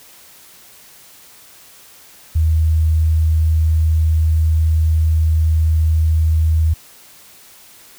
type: tone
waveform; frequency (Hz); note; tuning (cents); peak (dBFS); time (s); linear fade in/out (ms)
sine; 79.5; D#2; +38; -11; 2.35-6.74; 10
effects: white hiss -44 dBFS RMS until 7.98 s